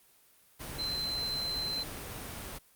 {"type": "tone in noise", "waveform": "sine", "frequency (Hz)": 4082, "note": "C8", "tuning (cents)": -44, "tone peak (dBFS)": -32, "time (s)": [0.78, 1.84], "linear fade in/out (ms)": 20, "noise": "pink", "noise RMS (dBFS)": -41, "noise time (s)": [0.59, 2.59], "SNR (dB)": 6, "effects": ["white hiss -63 dBFS RMS until 2.75 s", "Opus 32 kbps"]}